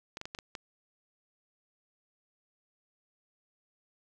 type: clicks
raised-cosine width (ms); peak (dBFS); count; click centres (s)
0.2; -22; 6; 0.171 / 0.214 / 0.255 / 0.349 / 0.388 / 0.552
effects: none